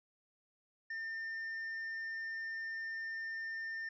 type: tone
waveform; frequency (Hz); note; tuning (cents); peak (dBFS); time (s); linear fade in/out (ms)
triangle; 1805; A6; +44; -37; 0.9-3.89; 5
effects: resampled to 16000 Hz